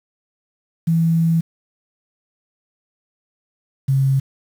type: tone pair in turn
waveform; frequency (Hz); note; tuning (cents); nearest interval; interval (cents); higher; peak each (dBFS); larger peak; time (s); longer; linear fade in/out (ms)
sine; 164.81 / 135.16; E3 / C#3; 0 / -43; minor third; 343; first; -13; neither; 0.87-1.41 / 3.88-4.2; first; 10
effects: 7-bit